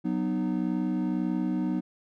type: chord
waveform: triangle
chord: B major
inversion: second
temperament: equal with one note detuned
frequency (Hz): 185 / 246.9 / 307.2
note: F#3 / B3 / D#4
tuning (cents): 0 / 0 / -22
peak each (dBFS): -28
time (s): 0.04-1.81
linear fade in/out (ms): 20
effects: none